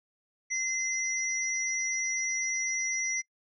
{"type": "tone pair together", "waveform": "sine", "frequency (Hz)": [2067, 5846], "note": ["C7", "F#8"], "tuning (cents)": [-22, -22], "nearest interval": "octave + tritone", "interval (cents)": 1800, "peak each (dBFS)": [-31, -31], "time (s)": [0.5, 3.22], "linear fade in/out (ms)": 20, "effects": ["noise-tail reverb RT60 0.1 s tail -24 dB re dry"]}